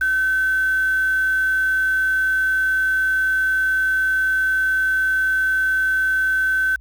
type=tone with quantisation; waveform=sine; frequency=1531 Hz; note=G6; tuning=41 cents flat; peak=-16 dBFS; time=0.01-6.76 s; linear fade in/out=5 ms; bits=6; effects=added 58 Hz sine -40 dBFS peak until 6.8 s